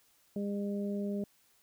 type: harmonic tone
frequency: 202.3 Hz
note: G#3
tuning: 45 cents flat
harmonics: 1 / 2 / 3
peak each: -33 / -39 / -43 dBFS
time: 0.36-1.24 s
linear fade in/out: 2 ms
effects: white hiss -68 dBFS RMS until 1.62 s